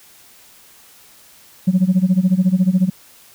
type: tone with tremolo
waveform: sine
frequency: 185.1 Hz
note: F#3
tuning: 1 cent sharp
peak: -7 dBFS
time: 1.67-2.9 s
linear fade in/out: 10 ms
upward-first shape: sine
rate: 14 Hz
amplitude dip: 90%
effects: tanh soft clip ceiling -7 dBFS + white hiss -47 dBFS RMS until 3.34 s